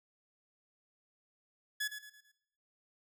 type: tone with echo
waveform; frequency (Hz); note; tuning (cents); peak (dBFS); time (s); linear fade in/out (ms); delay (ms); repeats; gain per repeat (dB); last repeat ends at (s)
sawtooth; 1700; G#6; +40; -29; 1.8-1.88; 10; 110; 4; -8; 2.32
effects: noise-tail reverb RT60 0.7 s tail -17 dB re dry